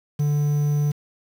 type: tone with quantisation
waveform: triangle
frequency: 146.83 Hz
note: D3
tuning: in tune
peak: -16 dBFS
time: 0.19-0.92 s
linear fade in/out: 10 ms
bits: 7
effects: none